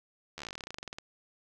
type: slowing click train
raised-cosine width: 0.2 ms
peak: -23 dBFS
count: 22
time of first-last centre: 0.38-0.985 s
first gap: 12 ms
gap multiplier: 1.08
effects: none